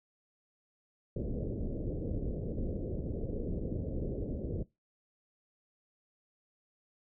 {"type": "low-pass noise", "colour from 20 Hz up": "pink", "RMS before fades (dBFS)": -36, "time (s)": [1.16, 4.63], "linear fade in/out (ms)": 5, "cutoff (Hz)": 540, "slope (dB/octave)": 48, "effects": ["noise-tail reverb RT60 0.2 s tail -20 dB re dry"]}